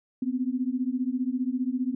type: beating tone pair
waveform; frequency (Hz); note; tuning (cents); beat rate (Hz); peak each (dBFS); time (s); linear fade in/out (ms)
sine; 246.9 / 261.9; B3 / C4; 0 / +2; 15; -28; 0.22-1.95; 5
effects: none